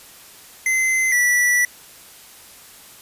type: tone pair in turn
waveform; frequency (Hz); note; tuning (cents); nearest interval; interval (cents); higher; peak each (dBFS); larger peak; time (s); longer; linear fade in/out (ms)
square; 2057 / 1958.3; C7 / B6; -30 / -15; minor second; 85; first; -17 / -15; second; 0.66-1.12 / 1.12-1.65; second; 2
effects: white hiss -44 dBFS RMS until 3.01 s + resampled to 32000 Hz